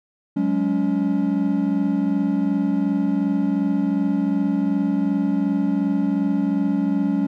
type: chord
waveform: triangle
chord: F# suspended second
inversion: none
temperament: equal with one note detuned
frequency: 185 / 207.7 / 281.9 Hz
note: F#3 / G#3 / C#4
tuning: 0 / 0 / +29 cents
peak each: -22 / -21 / -19 dBFS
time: 0.36-7.27 s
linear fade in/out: 10 ms
effects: none